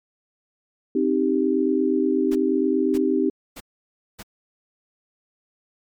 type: chord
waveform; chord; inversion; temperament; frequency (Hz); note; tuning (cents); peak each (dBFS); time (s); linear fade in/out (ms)
sine; C minor; none; equal with one note detuned; 262.7 / 311.1 / 392; C4 / Eb4 / G4; +7 / 0 / 0; -22; 0.95-3.3; 5
type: noise bursts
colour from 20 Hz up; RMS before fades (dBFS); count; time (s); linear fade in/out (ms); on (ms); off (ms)
pink; -38; 4; 2.31-4.23; 10; 45; 580
effects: MP3 96 kbps